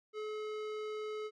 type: tone with tanh clipping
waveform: sine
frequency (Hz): 428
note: A4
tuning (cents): -48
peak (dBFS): -40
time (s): 0.13-1.31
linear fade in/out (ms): 50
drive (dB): 18
effects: none